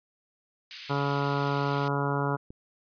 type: high-pass noise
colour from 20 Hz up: pink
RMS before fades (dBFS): -40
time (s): 0.71-1.88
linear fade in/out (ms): 0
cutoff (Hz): 2100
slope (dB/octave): 24
type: harmonic tone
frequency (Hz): 141.2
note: C#3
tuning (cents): +32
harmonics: 1 / 2 / 3 / 4 / 5 / 6 / 7 / 8 / 9 / 10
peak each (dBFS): -29 / -34 / -33 / -37 / -38 / -37 / -34 / -40 / -37 / -37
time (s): 0.89-2.37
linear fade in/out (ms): 20
type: click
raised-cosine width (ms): 3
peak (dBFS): -31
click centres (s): 2.505
effects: resampled to 11025 Hz